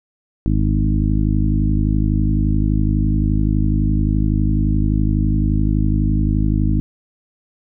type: harmonic tone with a mistuned harmonic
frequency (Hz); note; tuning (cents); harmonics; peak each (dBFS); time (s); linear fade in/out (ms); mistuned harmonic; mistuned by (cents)
51.8; G#1; -4; 1 / 2 / 3 / 4 / 5 / 6; -17 / -20 / -22 / -23 / -24 / -25; 0.46-6.8; 0; 1; -45
effects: none